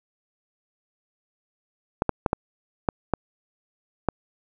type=clicks; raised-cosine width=1 ms; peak=-6 dBFS; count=7; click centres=2.021 / 2.093 / 2.262 / 2.331 / 2.888 / 3.137 / 4.087 s; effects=none